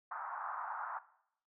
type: band-pass noise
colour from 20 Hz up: white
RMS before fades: -42 dBFS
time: 0.11-0.99 s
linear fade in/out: 5 ms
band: 770 to 1400 Hz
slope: 48 dB/octave
effects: noise-tail reverb RT60 0.7 s tail -17 dB re dry

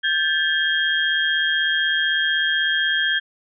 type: tone cluster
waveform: sine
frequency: 1577 / 1733 / 3240 Hz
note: G6 / A6 / G#7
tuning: +10 / -27 / -43 cents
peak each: -22 dBFS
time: 0.03-3.2 s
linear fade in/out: 20 ms
effects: none

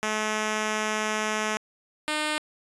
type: tone pair in turn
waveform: 5% pulse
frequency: 215.1 / 304.2 Hz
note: A3 / D#4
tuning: -39 / -39 cents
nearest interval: tritone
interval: 600 cents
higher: second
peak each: -14 dBFS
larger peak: neither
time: 0.03-1.57 / 2.08-2.38 s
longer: first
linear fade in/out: 0 ms
effects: resampled to 22050 Hz

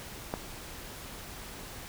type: click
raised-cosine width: 1 ms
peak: -17 dBFS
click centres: 0.339 s
effects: pink hiss -44 dBFS RMS until 1.88 s

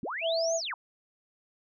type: linear two-way sweep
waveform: sine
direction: up then down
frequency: 143 to 6820 to 823 Hz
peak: -32 dBFS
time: 0.03-0.74 s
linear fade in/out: 2 ms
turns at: 0.56 s
type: tone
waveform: sine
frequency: 659.3 Hz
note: E5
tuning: in tune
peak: -26 dBFS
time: 0.21-0.61 s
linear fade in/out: 50 ms
effects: none

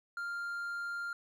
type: tone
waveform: triangle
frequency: 1396.9 Hz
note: F6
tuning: in tune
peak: -34 dBFS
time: 0.17-1.13 s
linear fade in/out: 2 ms
effects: none

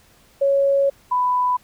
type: tone pair in turn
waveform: sine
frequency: 554.4 / 994.7 Hz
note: C#5 / B5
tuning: 0 / +12 cents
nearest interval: minor seventh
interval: 1012 cents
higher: second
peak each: -14 / -16 dBFS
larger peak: first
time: 0.41-0.9 / 1.11-1.57 s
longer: first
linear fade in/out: 10 ms
effects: pink hiss -54 dBFS RMS until 1.63 s

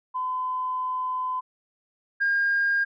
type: tone pair in turn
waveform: sine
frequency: 1017 / 1614.4 Hz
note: C6 / G#6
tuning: -50 / -49 cents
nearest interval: minor sixth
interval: 801 cents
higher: second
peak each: -25 / -19 dBFS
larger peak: second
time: 0.14-1.41 / 2.2-2.85 s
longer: first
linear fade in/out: 20 ms
effects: tanh soft clip ceiling -16 dBFS

